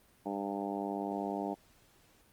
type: harmonic tone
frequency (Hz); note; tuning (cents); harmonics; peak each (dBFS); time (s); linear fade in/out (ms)
100; G2; +35; 2 / 3 / 4 / 5 / 6 / 7 / 8 / 9; -40 / -39 / -41 / -45 / -44 / -41 / -42 / -45; 0.25-1.55; 20
effects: pink hiss -65 dBFS RMS until 2.32 s + Opus 32 kbps